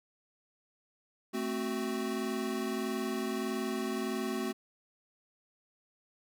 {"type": "chord", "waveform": "square", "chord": "F# diminished", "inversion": "first", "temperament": "equal with one note detuned", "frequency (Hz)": [220, 261.6, 372.6], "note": ["A3", "C4", "F#4"], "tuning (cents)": [0, 0, 12], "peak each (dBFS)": [-37, -38, -37], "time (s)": [1.33, 4.53], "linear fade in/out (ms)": 20, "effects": []}